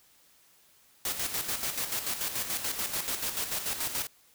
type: noise with tremolo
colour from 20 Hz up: white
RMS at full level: -31 dBFS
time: 1.05-4.07 s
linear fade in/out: 2 ms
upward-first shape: square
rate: 6.9 Hz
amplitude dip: 55%
effects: white hiss -62 dBFS RMS until 4.34 s